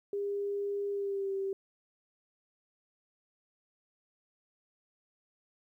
sine tone with pitch glide, 403.3 to 389.3 Hz, G4 to G4, +49 to -12 cents, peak -31 dBFS, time 0.13-1.53 s, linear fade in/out 2 ms, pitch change -61 cents, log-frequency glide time 0.91-1.33 s, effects 12-bit

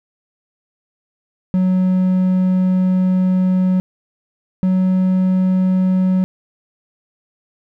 triangle tone pair in turn, 185 / 185.94 Hz, F#3 / F#3, 0 / +9 cents, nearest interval unison, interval 9 cents, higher second, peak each -10 dBFS, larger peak neither, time 1.54-3.8 / 4.63-6.24 s, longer first, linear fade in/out 0 ms, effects none

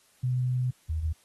sine tone pair in turn, 126.1 / 79.16 Hz, B2 / D#2, +36 / +30 cents, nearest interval minor sixth, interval 806 cents, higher first, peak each -24 / -26 dBFS, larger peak first, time 0.23-0.71 / 0.89-1.13 s, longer first, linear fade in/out 10 ms, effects white hiss -63 dBFS RMS until 1.24 s + AAC 32 kbps

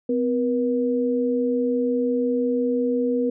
sine tone pair together, 254.3 / 480 Hz, C4 / B4, -49 / -49 cents, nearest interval major seventh, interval 1100 cents, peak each -22 dBFS, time 0.09-3.3 s, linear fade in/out 5 ms, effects none

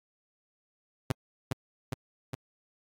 sawtooth tone with echo, 130 Hz, C3, 11 cents flat, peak -20 dBFS, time 1.1-1.12 s, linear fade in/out 5 ms, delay 410 ms, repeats 3, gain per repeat -3 dB, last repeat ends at 2.35 s, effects AAC 64 kbps

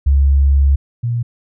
sine tone pair in turn, 69.3 / 118.67 Hz, C#2 / A#2, 0 / +31 cents, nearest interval major sixth, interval 931 cents, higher second, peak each -8 / -15 dBFS, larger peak first, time 0.06-0.76 / 1.03-1.23 s, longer first, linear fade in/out 10 ms, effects none

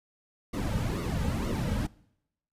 brown noise with flanger, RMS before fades -30 dBFS, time 0.53-1.87 s, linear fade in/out 10 ms, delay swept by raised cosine 1.2 to 2.9 ms, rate 2.1 Hz, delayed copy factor -0.75, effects noise-tail reverb RT60 0.8 s tail -23 dB re dry + resampled to 32000 Hz

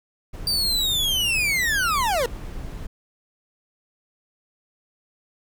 brown noise, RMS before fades -33 dBFS, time 0.33-2.87 s, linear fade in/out 10 ms
40% pulse linear sweep, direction down, 4706 to 448.8 Hz, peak -19 dBFS, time 0.47-2.26 s, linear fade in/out 2 ms
effects none

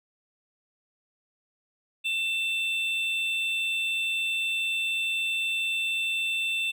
triangle tone pair together, 2672 / 3559 Hz, E7 / A7, +23 / +19 cents, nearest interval perfect fourth, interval 496 cents, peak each -25 / -30 dBFS, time 2.04-6.72 s, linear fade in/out 20 ms, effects none

